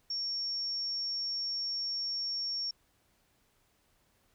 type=tone; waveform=sine; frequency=5500 Hz; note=F8; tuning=27 cents flat; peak=-32 dBFS; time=0.1-2.71 s; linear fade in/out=5 ms; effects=pink hiss -71 dBFS RMS until 4.34 s